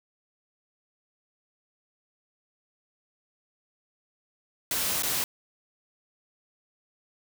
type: noise with dropouts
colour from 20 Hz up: white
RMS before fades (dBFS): -28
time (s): 4.71-5.24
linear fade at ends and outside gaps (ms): 1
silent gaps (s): 5.023-5.033
effects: none